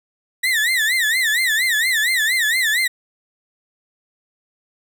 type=tone with vibrato; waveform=35% pulse; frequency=1893 Hz; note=A#6; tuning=26 cents sharp; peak=-14 dBFS; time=0.43-2.88 s; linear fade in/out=10 ms; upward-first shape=sine; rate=4.3 Hz; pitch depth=180 cents each way; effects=none